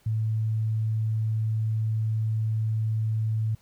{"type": "tone", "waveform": "sine", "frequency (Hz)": 110, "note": "A2", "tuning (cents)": 0, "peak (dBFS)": -23, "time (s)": [0.06, 3.55], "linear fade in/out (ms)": 5, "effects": ["pink hiss -62 dBFS RMS until 3.61 s"]}